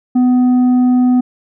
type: tone with tanh clipping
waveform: sine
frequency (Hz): 250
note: B3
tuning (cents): +21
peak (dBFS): -9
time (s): 0.15-1.21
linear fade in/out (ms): 10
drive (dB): 5
effects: none